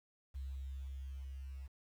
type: tone with level ramp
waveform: sine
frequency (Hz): 67.1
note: C2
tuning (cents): +44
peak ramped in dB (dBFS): -40 to -44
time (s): 0.34-1.68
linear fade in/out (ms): 20
effects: 11-bit